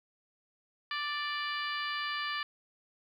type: harmonic tone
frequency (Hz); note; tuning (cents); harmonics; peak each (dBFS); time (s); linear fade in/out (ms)
587.3; D5; 0; 2 / 3 / 4 / 5 / 6 / 7 / 8; -37 / -37 / -42 / -41 / -45 / -47 / -45; 0.91-2.43; 2
effects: 11-bit